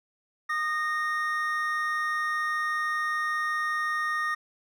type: tone pair together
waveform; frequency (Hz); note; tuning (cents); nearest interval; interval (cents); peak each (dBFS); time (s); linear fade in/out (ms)
triangle; 1228 / 1853.1; D#6 / A#6; -23 / -11; perfect fifth; 712; -27; 0.49-4.35; 10
effects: none